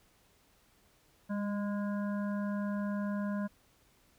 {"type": "harmonic tone with a mistuned harmonic", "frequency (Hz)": 205.2, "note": "G#3", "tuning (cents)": -21, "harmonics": [1, 3, 5, 7, 8], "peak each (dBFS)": [-32, -42, -46, -49, -50], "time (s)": [1.29, 3.48], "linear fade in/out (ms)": 20, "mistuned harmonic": 1, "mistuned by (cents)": -23, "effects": ["pink hiss -67 dBFS RMS until 4.18 s"]}